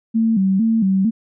sine tone with vibrato, 207.7 Hz, G#3, in tune, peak -13 dBFS, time 0.14-1.11 s, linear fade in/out 20 ms, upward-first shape square, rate 2.2 Hz, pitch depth 140 cents each way, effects none

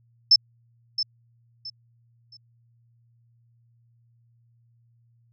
sine tone with echo, 5274 Hz, E8, in tune, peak -11 dBFS, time 0.31-0.36 s, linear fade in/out 5 ms, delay 670 ms, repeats 3, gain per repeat -11 dB, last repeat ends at 2.37 s, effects added 117 Hz sine -59 dBFS peak until 5.32 s

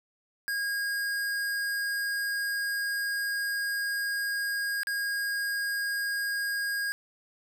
square tone with dropouts, 1631 Hz, G#6, 32 cents flat, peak -29 dBFS, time 0.48-6.92 s, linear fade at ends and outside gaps 0 ms, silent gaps 4.833-4.871 s, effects none

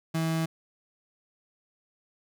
35% pulse tone, 162.3 Hz, E3, 27 cents flat, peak -24 dBFS, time 0.14-0.46 s, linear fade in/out 10 ms, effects none

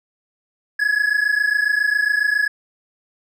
triangle tone pair together, 1672.7 / 1700 Hz, G#6 / G#6, +12 / +40 cents, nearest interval unison, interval 28 cents, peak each -17 dBFS, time 0.79-2.48 s, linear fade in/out 10 ms, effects none

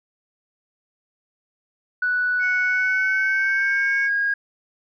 sine tone with pitch glide, 1480 to 1632.7 Hz, F#6 to G#6, 0 to -30 cents, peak -18 dBFS, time 2.02-4.34 s, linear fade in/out 5 ms, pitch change +170 cents, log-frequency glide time 2.64-4.07 s
sine tone, 2217 Hz, C#7, in tune, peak -23 dBFS, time 2.39-4.1 s, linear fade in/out 50 ms
effects tanh soft clip ceiling -12 dBFS

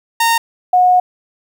sawtooth / sine tone pair in turn, 921 / 727.4 Hz, A#5 / F#5, -21 / -30 cents, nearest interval major third, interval 409 cents, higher first, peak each -7 dBFS, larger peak neither, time 0.2-0.38 / 0.73-1 s, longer second, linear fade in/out 5 ms, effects 8-bit

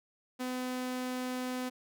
sawtooth tone, 253 Hz, B3, 42 cents sharp, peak -30 dBFS, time 0.39-1.7 s, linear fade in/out 20 ms, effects none

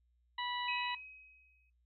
harmonic tone, 980 Hz, B5, 14 cents flat, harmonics 1 / 2 / 3 / 4, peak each -39 / -42 / -44 / -45 dBFS, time 0.38-0.95 s, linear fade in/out 5 ms
sine tone with exponential decay, 2536 Hz, D#7, 32 cents sharp, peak -34 dBFS, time 0.68-1.7 s, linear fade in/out 5 ms, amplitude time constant 220 ms
effects noise-tail reverb RT60 0.2 s tail -21 dB re dry + added 60 Hz sine -70 dBFS peak until 1.85 s

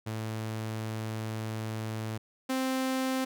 sawtooth tone pair in turn, 110 / 261.6 Hz, A2 / C4, 0 / 0 cents, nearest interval octave + minor third, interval 1500 cents, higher second, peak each -29 / -24 dBFS, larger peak second, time 0.06-2.18 / 2.49-3.25 s, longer first, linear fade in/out 10 ms, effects none

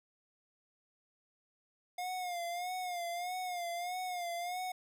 square tone with vibrato, 712 Hz, F5, 33 cents sharp, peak -37 dBFS, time 1.98-4.72 s, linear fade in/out 5 ms, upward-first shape sine, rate 1.6 Hz, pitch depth 66 cents each way, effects none

